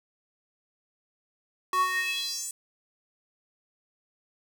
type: tone with high-pass filter sweep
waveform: square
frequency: 370 Hz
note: F#4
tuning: in tune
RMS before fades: -29 dBFS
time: 1.73-2.51 s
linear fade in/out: 2 ms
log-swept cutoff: 880 to 8600 Hz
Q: 5
effects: none